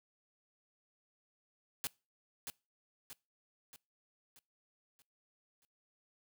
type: noise with echo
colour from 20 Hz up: white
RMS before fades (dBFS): -37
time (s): 1.84-1.87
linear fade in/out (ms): 0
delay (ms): 630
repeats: 6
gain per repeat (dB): -6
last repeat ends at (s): 5.65
effects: noise-tail reverb RT60 0.3 s tail -24 dB re dry + high-pass 100 Hz 12 dB/octave